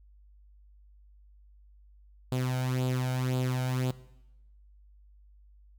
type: tone with flanger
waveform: sawtooth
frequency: 127.8 Hz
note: C3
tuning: 40 cents flat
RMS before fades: -30 dBFS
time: 2.32-3.91 s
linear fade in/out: 0 ms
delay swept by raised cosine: 0.25 to 1.35 ms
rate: 1.9 Hz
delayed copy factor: +0.6
effects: noise-tail reverb RT60 0.9 s tail -18 dB re dry + added 50 Hz sine -54 dBFS peak until 5.78 s